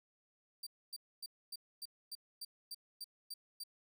sawtooth tone bursts, 4670 Hz, D8, 11 cents flat, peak -40 dBFS, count 11, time 0.63-3.637 s, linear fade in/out 5 ms, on 37 ms, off 260 ms, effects none

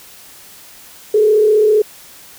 sine tone with frequency modulation, 427 Hz, G#4, 48 cents sharp, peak -8 dBFS, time 1.14-1.82 s, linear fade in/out 5 ms, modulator 35.2 Hz, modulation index 0.51, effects white hiss -40 dBFS RMS until 2.38 s

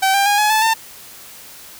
sawtooth tone with pitch steps, 770 / 793.9 / 818.6 / 844.1 / 870.3 / 897.4 Hz, G5 / G5 / G#5 / G#5 / A5 / A5, -31 / +22 / -25 / +28 / -19 / +34 cents, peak -9 dBFS, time 0.02-0.74 s, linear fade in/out 10 ms, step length 120 ms, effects white hiss -39 dBFS RMS until 1.79 s

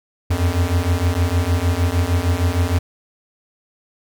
square beating tone pair, 83.9 / 90.4 Hz, E2 / F#2, +31 / -40 cents, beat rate 6.5 Hz, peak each -20 / -19 dBFS, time 0.3-2.79 s, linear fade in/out 10 ms, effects none

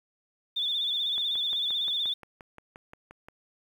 sine tone with vibrato, 3520 Hz, A7, in tune, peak -26 dBFS, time 0.56-2.14 s, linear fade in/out 10 ms, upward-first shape sine, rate 16 Hz, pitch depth 64 cents each way
click train, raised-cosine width 0.5 ms, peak -30 dBFS, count 13, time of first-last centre 1.18-3.285 s, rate 5.7 Hz
effects 9-bit

